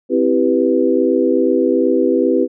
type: chord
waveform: sine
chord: C major seventh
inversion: none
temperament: equal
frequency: 261.6 / 329.6 / 392 / 493.9 Hz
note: C4 / E4 / G4 / B4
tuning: 0 / 0 / 0 / 0 cents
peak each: -17 dBFS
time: 0.09-2.48 s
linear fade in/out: 50 ms
effects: none